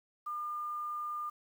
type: tone with quantisation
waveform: sine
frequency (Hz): 1205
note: D6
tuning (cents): +44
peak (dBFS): -35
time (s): 0.26-1.3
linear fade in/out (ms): 10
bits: 10
effects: none